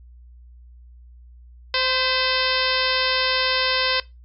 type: harmonic tone with a mistuned harmonic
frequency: 518 Hz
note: C5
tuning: 17 cents flat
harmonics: 1 / 2 / 3 / 4 / 5 / 6 / 7 / 8 / 9 / 10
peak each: -28 / -28 / -28 / -28 / -28 / -28 / -28 / -28 / -28 / -28 dBFS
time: 1.74-4 s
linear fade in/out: 2 ms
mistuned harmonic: 4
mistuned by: -44 cents
effects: noise-tail reverb RT60 0.2 s tail -19 dB re dry + added 60 Hz sine -43 dBFS peak until 4.24 s